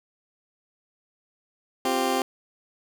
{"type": "chord", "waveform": "20% pulse", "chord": "C suspended fourth", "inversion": "none", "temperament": "just", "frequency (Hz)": [261.6, 348.8, 392.4], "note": ["C4", "F4", "G4"], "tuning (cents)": [0, -2, 2], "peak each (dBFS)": [-22, -25, -22], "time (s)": [1.85, 2.22], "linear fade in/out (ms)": 2, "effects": []}